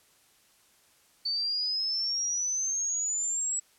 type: exponential sweep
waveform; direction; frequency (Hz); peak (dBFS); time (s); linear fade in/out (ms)
sine; up; 4511 to 7810; -27; 1.25-3.6; 10
effects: white hiss -63 dBFS RMS until 3.78 s + low-pass 12000 Hz 12 dB/octave